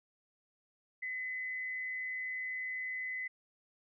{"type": "tone with frequency modulation", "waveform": "sine", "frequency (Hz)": 2020, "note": "B6", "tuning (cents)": 39, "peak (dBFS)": -36, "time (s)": [1.02, 3.28], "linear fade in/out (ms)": 10, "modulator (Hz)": 148, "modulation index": 0.3, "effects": []}